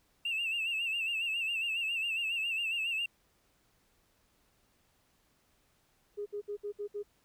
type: tone with vibrato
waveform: triangle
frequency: 2700 Hz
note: E7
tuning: 41 cents sharp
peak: -28 dBFS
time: 0.25-3.06 s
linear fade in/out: 5 ms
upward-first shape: sine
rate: 7.3 Hz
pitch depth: 80 cents each way
type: tone bursts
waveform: sine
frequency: 411.3 Hz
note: G#4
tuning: 17 cents flat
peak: -34 dBFS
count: 6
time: 6.17-7.032 s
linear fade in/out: 20 ms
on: 92 ms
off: 62 ms
effects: tanh soft clip ceiling -27 dBFS + pink hiss -71 dBFS RMS until 7.24 s